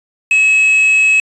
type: tone with quantisation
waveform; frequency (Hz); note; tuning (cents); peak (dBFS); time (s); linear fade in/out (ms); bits
triangle; 2573; E7; -43; -6; 0.31-1.2; 2; 5
effects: resampled to 22050 Hz